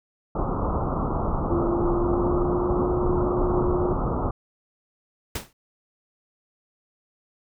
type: low-pass noise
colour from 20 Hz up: pink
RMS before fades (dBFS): -25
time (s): 0.35-4.31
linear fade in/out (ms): 5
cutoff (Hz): 1300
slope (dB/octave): 96
type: tone with pitch glide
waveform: sine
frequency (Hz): 344.4 to 358.6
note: F4 to F4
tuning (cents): -24 to +46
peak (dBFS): -23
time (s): 1.51-3.93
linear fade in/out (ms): 5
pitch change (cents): +70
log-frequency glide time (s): 1.67-2.83
type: noise with exponential decay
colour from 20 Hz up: pink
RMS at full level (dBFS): -26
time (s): 5.35-5.53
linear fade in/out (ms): 5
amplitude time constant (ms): 37
effects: none